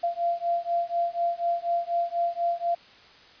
sine beating tone pair, 686 / 690.1 Hz, F5 / F5, -31 / -21 cents, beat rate 4.1 Hz, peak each -27 dBFS, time 0.03-2.75 s, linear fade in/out 10 ms, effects white hiss -52 dBFS RMS until 3.4 s + resampled to 11025 Hz

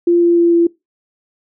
sine tone with pitch steps, 345.4 / 343.4 / 341.4 / 339.5 Hz, F4 / F4 / F4 / F4, -19 / -29 / -39 / -49 cents, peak -8 dBFS, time 0.07-0.67 s, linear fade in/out 5 ms, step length 150 ms, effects noise-tail reverb RT60 0.2 s tail -22 dB re dry

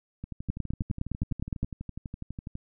two click trains, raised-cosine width 5 ms, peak -16 / -24 dBFS, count 12 / 29, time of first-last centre 0.5-1.631 / 0.24-2.554 s, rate 9.73 / 12.1 Hz, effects none

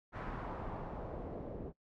pink noise with low-pass filter sweep, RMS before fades -43 dBFS, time 0.12-1.73 s, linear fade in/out 50 ms, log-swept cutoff 1400 to 460 Hz, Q 1.5, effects noise-tail reverb RT60 0.1 s tail -21 dB re dry

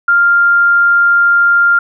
sine tone, 1396.9 Hz, F6, in tune, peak -6 dBFS, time 0.08-1.79 s, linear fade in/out 5 ms, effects none

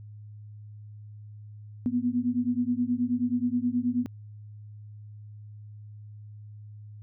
sine beating tone pair, 240 / 249.4 Hz, B3 / B3, -49 / +17 cents, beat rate 9.4 Hz, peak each -27 dBFS, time 1.86-4.06 s, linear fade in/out 0 ms, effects added 105 Hz sine -42 dBFS peak until 7.02 s

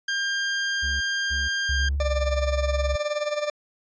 sawtooth tone, 1600 Hz, G6, 35 cents sharp, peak -20 dBFS, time 0.08-1.89 s, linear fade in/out 5 ms
triangle tone bursts, 69.3 Hz, C#2, in tune, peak -26 dBFS, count 3, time 0.82-1.97 s, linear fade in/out 20 ms, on 190 ms, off 290 ms
sine tone with pitch glide, 69.3 to 67.33 Hz, C#2 to C#2, 0 to -50 cents, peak -23 dBFS, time 1.69-2.96 s, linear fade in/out 5 ms, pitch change -50 cents, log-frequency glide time 2-2.09 s
40% pulse tone with tremolo, 594 Hz, D5, 20 cents sharp, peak -21 dBFS, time 2-3.5 s, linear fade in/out 2 ms, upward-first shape sine, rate 19 Hz, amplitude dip 70%
effects resampled to 16000 Hz

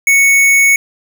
square tone, 2217 Hz, C#7, in tune, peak -7 dBFS, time 0.07-0.76 s, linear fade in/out 2 ms, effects none

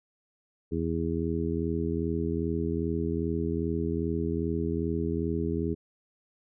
harmonic tone, 82.5 Hz, E2, 2 cents sharp, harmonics 1 / 2 / 3 / 4 / 5, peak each -33 / -33 / -33 / -33 / -33 dBFS, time 0.71-5.75 s, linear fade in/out 20 ms, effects none

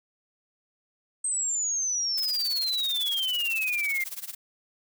sine exponential sweep, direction down, 8372 to 2086 Hz, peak -25 dBFS, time 1.24-4.04 s, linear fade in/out 5 ms
blue noise with tremolo, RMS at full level -34 dBFS, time 2.17-4.35 s, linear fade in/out 10 ms, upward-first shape sine, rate 18 Hz, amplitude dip 90%
effects none

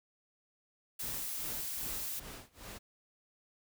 blue noise, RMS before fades -39 dBFS, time 0.99-2.2 s, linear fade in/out 10 ms
pink noise with tremolo, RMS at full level -46 dBFS, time 1.01-2.79 s, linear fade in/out 20 ms, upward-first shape sine, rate 2.5 Hz, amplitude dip 95%
effects none

